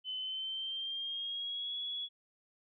sine tone with pitch glide, 3037 to 3370 Hz, F#7 to G#7, +44 to +25 cents, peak -36 dBFS, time 0.04-2.09 s, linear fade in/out 50 ms, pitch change +181 cents, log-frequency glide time 0.18-1.77 s, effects none

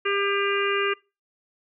harmonic tone, 399.8 Hz, G4, 34 cents sharp, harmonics 1 / 3 / 4 / 5 / 6 / 7, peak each -25 / -28 / -30 / -32 / -31 / -30 dBFS, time 0.05-0.94 s, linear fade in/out 10 ms, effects noise-tail reverb RT60 0.3 s tail -25 dB re dry

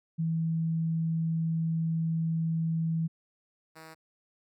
sine / 5% pulse tone pair in turn, 163 / 159.92 Hz, E3 / D#3, -19 / +48 cents, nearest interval unison, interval 33 cents, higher first, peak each -26 / -35 dBFS, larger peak first, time 0.18-3.08 / 3.75-3.95 s, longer first, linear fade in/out 20 ms, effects none

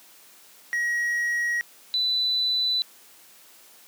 triangle / sine tone pair in turn, 1901 / 3988 Hz, A#6 / B7, +33 / +16 cents, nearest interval octave + minor second, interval 1283 cents, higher second, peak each -21 / -21 dBFS, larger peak neither, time 0.73-1.61 / 1.94-2.82 s, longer neither, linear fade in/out 0 ms, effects white hiss -52 dBFS RMS until 3.87 s + high-pass 200 Hz 12 dB/octave

